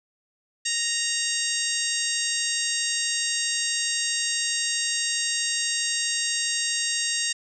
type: harmonic tone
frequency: 932.3 Hz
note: A#5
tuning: in tune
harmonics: 2 / 3 / 4 / 5 / 6 / 7 / 8 / 9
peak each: -32 / -32 / -32 / -32 / -32 / -32 / -32 / -32 dBFS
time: 0.65-7.33 s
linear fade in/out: 10 ms
effects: none